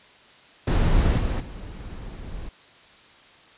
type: noise with level steps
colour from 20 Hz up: brown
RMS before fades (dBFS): -19 / -24 / -36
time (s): 0.67-2.49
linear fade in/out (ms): 5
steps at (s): 1.17 / 1.39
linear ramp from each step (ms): 20
effects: white hiss -51 dBFS RMS until 3.57 s + resampled to 8000 Hz